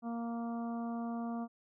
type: harmonic tone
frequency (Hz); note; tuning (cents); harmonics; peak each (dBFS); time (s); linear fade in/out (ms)
233.1; A#3; 0; 1 / 2 / 3 / 4 / 5 / 6; -36 / -50 / -44 / -52 / -50 / -59; 0.02-1.48; 50
effects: none

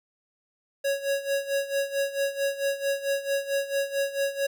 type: tone with tremolo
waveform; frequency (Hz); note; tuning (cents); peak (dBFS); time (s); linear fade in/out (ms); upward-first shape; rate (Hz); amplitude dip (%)
square; 554.4; C#5; 0; -23; 0.84-4.47; 10; sine; 4.5; 80
effects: none

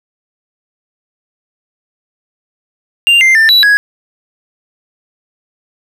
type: tone with pitch steps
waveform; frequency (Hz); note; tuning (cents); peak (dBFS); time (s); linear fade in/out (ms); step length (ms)
triangle; 2790 / 2091 / 1787 / 3938 / 1664; F7 / C7 / A6 / B7 / G#6; -2 / -2 / +26 / -6 / +3; -3; 3.07-3.77; 0; 140
effects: none

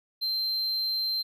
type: tone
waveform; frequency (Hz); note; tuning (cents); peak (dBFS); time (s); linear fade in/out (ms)
triangle; 4130; C8; -23; -25; 0.21-1.23; 20
effects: none

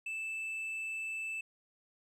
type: tone with tanh clipping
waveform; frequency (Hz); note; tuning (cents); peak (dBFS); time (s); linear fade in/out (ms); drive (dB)
sine; 2637; E7; 0; -37; 0.06-1.41; 5; 4
effects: none

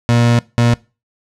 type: tone bursts at uneven times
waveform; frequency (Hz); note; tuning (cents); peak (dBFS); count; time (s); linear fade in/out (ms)
30% pulse; 118.7; A#2; +32; -7; 2; 0.09-0.39 / 0.58-0.74; 0
effects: noise-tail reverb RT60 0.3 s tail -22 dB re dry + low-pass 7000 Hz 12 dB/octave

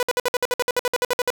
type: tone bursts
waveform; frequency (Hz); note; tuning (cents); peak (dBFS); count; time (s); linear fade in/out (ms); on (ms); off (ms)
sawtooth; 493.9; B4; 0; -14; 16; 0-1.303; 0; 28; 57
effects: none

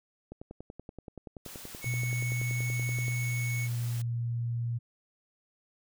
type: click train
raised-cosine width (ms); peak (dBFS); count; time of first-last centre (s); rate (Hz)
2; -29; 30; 0.32-3.082; 10.5
type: noise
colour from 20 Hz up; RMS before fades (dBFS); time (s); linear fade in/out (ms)
white; -46; 1.45-4.02; 5
type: tone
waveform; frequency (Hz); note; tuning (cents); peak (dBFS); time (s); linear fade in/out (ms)
square; 2208; C#7; -7; -36; 1.81-3.69; 50
type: tone with pitch glide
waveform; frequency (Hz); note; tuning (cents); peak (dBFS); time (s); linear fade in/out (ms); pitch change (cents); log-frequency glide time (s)
sine; 121.9 to 118.02; B2 to A#2; -22 to +22; -29; 1.85-4.79; 20; -56; 3.17-4.05
effects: none

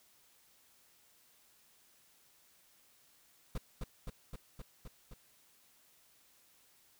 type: noise with echo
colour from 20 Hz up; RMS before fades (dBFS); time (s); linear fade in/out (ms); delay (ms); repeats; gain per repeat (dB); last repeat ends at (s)
brown; -35; 3.55-3.58; 5; 260; 6; -2; 5.14
effects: white hiss -67 dBFS RMS until 6.99 s

